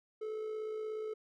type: tone with amplitude modulation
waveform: triangle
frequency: 433.6 Hz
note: A4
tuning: 25 cents flat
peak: -33 dBFS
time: 0.21-1.14 s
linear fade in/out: 10 ms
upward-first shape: sine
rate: 56.8 Hz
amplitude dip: 40%
effects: none